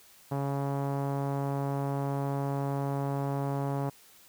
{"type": "tone with low-pass filter", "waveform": "sawtooth", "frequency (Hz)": 139.3, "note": "C#3", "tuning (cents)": 9, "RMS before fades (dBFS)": -31, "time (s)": [0.31, 3.9], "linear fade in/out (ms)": 10, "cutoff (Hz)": 900, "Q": 1.8, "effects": ["white hiss -57 dBFS RMS until 4.28 s"]}